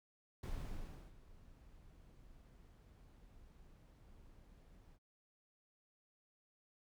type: noise with ADSR envelope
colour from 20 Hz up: brown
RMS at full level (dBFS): -42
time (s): 0.43-4.99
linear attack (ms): 5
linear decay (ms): 690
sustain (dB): -19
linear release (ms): 46
effects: none